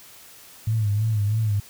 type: tone with vibrato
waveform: sine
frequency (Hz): 106.8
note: G#2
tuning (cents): +49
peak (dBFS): -19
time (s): 0.67-1.6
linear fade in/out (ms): 5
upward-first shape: sine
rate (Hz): 3.1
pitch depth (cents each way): 84
effects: white hiss -47 dBFS RMS until 1.69 s